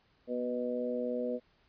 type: harmonic tone with a mistuned harmonic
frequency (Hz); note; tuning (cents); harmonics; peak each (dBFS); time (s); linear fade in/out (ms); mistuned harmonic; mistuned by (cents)
123.47; B2; 0; 2 / 3 / 4 / 5; -36 / -43 / -34 / -39; 0.27-1.4; 50; 2; -18
effects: pink hiss -69 dBFS RMS until 1.68 s + resampled to 11025 Hz